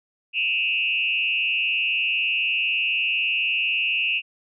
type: tone with frequency modulation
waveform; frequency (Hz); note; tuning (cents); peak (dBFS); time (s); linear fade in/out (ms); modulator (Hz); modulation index
sine; 2678; E7; +27; -20; 0.33-4.22; 50; 130; 1.4
effects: none